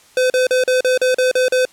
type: tone bursts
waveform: square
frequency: 509 Hz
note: C5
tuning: 48 cents flat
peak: -13 dBFS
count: 9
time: 0.17-1.652 s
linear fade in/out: 2 ms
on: 130 ms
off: 39 ms
effects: white hiss -49 dBFS RMS until 1.72 s + low-pass 10000 Hz 12 dB/octave